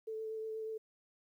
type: tone with vibrato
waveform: sine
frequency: 440 Hz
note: A4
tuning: in tune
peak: -38 dBFS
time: 0.07-0.78 s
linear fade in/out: 10 ms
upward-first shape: triangle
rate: 8.3 Hz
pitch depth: 16 cents each way
effects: 12-bit